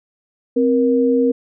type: tone pair together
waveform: sine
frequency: 261.6 / 472.4 Hz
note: C4 / A#4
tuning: 0 / +23 cents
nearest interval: minor seventh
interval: 1023 cents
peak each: -15 dBFS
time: 0.56-1.32 s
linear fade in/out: 10 ms
effects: none